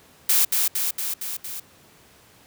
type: noise with echo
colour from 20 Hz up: blue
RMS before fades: -18 dBFS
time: 0.29-0.45 s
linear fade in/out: 5 ms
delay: 230 ms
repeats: 5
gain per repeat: -3 dB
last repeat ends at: 1.6 s
effects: pink hiss -53 dBFS RMS until 2.46 s + high-pass 80 Hz 12 dB/octave